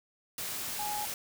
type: tone in noise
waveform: sine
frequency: 835 Hz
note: G#5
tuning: 9 cents sharp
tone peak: -34 dBFS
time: 0.79-1.05 s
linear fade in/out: 2 ms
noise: white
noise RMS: -37 dBFS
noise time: 0.38-1.14 s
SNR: 0 dB
effects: none